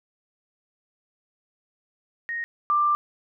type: tone pair in turn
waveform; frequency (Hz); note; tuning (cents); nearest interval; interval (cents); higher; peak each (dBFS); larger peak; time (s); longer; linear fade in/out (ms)
sine; 1864.7 / 1184.6; A#6 / D6; 0 / +15; minor sixth; 785; first; -27 / -18; second; 2.29-2.44 / 2.7-2.95; second; 0
effects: none